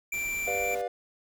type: tone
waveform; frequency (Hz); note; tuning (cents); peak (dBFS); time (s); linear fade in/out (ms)
square; 2349; D7; 0; -30; 0.12-0.75; 5
type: band-stop noise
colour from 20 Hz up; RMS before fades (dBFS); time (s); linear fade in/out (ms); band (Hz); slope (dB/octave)
pink; -46; 0.13-0.82; 10; 120 to 170; 96
type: chord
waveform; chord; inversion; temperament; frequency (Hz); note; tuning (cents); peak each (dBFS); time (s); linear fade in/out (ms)
triangle; G dominant seventh; none; just; 392 / 490 / 588 / 705.6; G4 / B4 / D5 / F5; 0 / -14 / +2 / +18; -37 / -31 / -34 / -31; 0.47-0.88; 5
effects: none